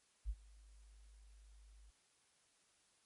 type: tone with ADSR envelope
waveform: sine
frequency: 51.91 Hz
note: G#1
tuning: in tune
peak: -35 dBFS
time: 0.25-1.91 s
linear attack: 43 ms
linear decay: 50 ms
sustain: -24 dB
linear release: 15 ms
effects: white hiss -74 dBFS RMS until 3.05 s + MP3 48 kbps